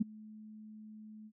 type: tone with ADSR envelope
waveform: sine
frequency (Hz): 215.2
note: A3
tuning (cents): -38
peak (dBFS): -24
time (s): 0-1.32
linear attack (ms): 15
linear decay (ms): 14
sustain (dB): -24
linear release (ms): 58
effects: none